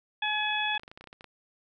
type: harmonic tone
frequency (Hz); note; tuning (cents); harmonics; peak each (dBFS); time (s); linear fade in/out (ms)
848; G#5; +36; 1 / 2 / 3 / 4; -32 / -32 / -32 / -32; 0.22-0.78; 5
type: clicks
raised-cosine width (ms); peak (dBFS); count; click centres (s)
0.3; -30; 12; 0.751 / 0.796 / 0.834 / 0.879 / 0.915 / 0.975 / 1.01 / 1.041 / 1.073 / 1.129 / 1.209 / 1.243
effects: none